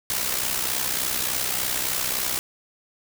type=noise with amplitude modulation; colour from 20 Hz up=white; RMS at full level=-23 dBFS; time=0.1-2.39 s; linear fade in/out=0 ms; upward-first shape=sine; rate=63.4 Hz; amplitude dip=60%; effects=none